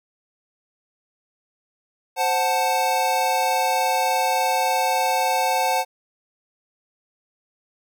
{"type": "chord", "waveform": "square", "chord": "F# diminished", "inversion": "second", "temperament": "equal", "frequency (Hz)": [523.3, 740, 880], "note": ["C5", "F#5", "A5"], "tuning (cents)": [0, 0, 0], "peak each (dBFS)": [-27, -23, -23], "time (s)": [2.16, 5.85], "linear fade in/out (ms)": 50}
{"type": "clicks", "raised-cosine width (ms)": 0.3, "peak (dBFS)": -30, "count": 9, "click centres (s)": [3.428, 3.529, 3.947, 4.521, 5.062, 5.101, 5.202, 5.647, 5.719]}
{"effects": []}